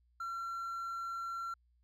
triangle tone with hard clipping, 1362 Hz, F6, 44 cents flat, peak -38 dBFS, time 0.2-1.54 s, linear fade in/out 5 ms, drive 5 dB, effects added 60 Hz sine -68 dBFS peak until 1.83 s

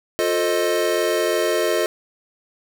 square chord, F dominant seventh, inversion none, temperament equal with one note detuned, 354.1 / 440 / 523.3 / 622.3 Hz, F4 / A4 / C5 / Eb5, +24 / 0 / 0 / 0 cents, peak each -24 / -24 / -28 / -23 dBFS, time 0.19-1.86 s, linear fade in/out 0 ms, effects none

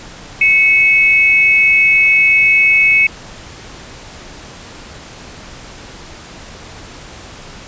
sine tone pair together, 2214 / 2564 Hz, C#7 / E7, -3 / -49 cents, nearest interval minor third, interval 254 cents, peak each -10 dBFS, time 0.41-3.07 s, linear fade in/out 5 ms, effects pink hiss -34 dBFS RMS until 7.67 s + resampled to 16000 Hz

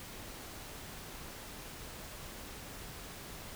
silence, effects pink hiss -47 dBFS RMS until 3.55 s

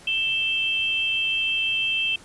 sine tone pair together, 2651 / 3153 Hz, E7 / G7, +9 / +9 cents, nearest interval minor third, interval 300 cents, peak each -23 / -25 dBFS, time 0.07-2.16 s, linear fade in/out 5 ms, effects pink hiss -48 dBFS RMS until 2.24 s + resampled to 24000 Hz

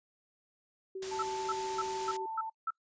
sine tone with tremolo, 381.1 Hz, G4, 49 cents flat, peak -36 dBFS, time 0.95-2.26 s, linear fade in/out 5 ms, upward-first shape triangle, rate 16 Hz, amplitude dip 30%
white noise, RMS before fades -42 dBFS, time 1.02-2.17 s, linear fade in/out 5 ms
sine tone with pitch glide, 880 to 888.2 Hz, A5 to A5, 0 to +16 cents, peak -36 dBFS, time 1.11-2.5 s, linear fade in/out 10 ms, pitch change +16 cents, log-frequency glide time 1.29-1.9 s
sine tone bursts, 1322 Hz, E6, 5 cents sharp, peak -30 dBFS, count 6, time 1.19-2.706 s, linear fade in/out 5 ms, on 36 ms, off 260 ms
effects noise-tail reverb RT60 0.1 s tail -23 dB re dry + resampled to 16000 Hz

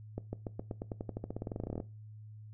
accelerating click train, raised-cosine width 2 ms, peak -24 dBFS, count 25, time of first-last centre 0.18-1.802 s, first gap 150 ms, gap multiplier 0.92, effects noise-tail reverb RT60 0.3 s tail -19 dB re dry + added 107 Hz sine -47 dBFS peak until 2.53 s

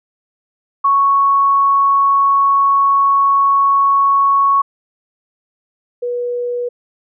sine tone pair in turn, 1108.7 / 485.8 Hz, C#6 / B4, 0 / -29 cents, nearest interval octave + major second, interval 1429 cents, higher first, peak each -9 / -17 dBFS, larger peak first, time 0.84-4.62 / 6.02-6.69 s, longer first, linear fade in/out 10 ms, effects none

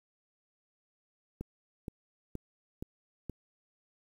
click train, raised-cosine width 3 ms, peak -25 dBFS, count 5, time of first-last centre 1.41-3.297 s, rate 2.12 Hz, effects 9-bit

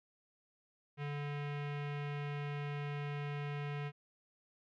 square tone with low-pass filter, 145 Hz, D3, 22 cents flat, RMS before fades -40 dBFS, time 0.97-3.92 s, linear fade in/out 50 ms, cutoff 2500 Hz, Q 2.2, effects none

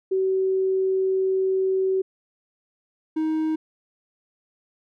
sine / triangle tone pair in turn, 379.9 / 314.7 Hz, F#4 / D#4, +46 / +20 cents, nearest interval minor third, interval 326 cents, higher first, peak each -19 dBFS, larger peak neither, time 0.11-2.02 / 3.16-3.56 s, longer first, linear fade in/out 10 ms, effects none

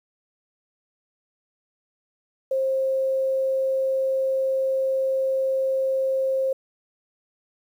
sine tone, 531 Hz, C5, 25 cents sharp, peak -20 dBFS, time 2.51-6.53 s, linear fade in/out 5 ms, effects 9-bit

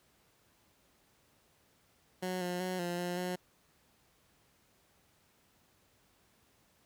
15% pulse tone with pitch steps, 183.6 / 178.4 / 183.9 / 174.8 / 176.9 / 180.7 Hz, F#3 / F3 / F#3 / F3 / F3 / F#3, -13 / +37 / -10 / +2 / +23 / -41 cents, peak -28 dBFS, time 2.22-3.36 s, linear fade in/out 10 ms, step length 190 ms, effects pink hiss -69 dBFS RMS until 6.85 s + high-pass 60 Hz 12 dB/octave

